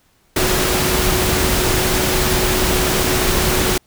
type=tone in noise; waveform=sine; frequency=369 Hz; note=F#4; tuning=5 cents flat; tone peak=-22 dBFS; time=0.36-3.78 s; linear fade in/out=5 ms; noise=pink; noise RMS=-17 dBFS; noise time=0.36-3.78 s; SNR=-8 dB; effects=pink hiss -58 dBFS RMS until 3.86 s